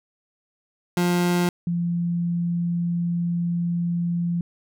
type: tone pair in turn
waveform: 30% pulse / sine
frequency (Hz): 176.2 / 172.18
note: F3 / F3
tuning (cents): +16 / -24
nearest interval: unison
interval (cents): 40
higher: first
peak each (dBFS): -16 / -21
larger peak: first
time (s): 0.97-1.49 / 1.67-4.41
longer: second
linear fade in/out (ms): 2
effects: none